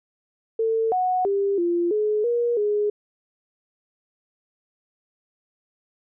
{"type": "tone with pitch steps", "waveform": "sine", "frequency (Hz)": [448.6, 736, 398.2, 345.4, 424.1, 475.9, 416.3], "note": ["A4", "F#5", "G4", "F4", "G#4", "A#4", "G#4"], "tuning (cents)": [34, -9, 27, -19, 36, 36, 4], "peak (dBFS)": -19, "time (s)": [0.59, 2.9], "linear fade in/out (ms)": 5, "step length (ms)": 330, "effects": []}